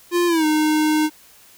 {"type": "tone with pitch glide", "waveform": "square", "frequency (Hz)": [349.2, 307.5], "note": ["F4", "D#4"], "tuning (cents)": [0, -20], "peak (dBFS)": -16, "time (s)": [0.11, 1.1], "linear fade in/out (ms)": 50, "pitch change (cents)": -220, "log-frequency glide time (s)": [0.27, 0.45], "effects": ["white hiss -49 dBFS RMS until 1.57 s"]}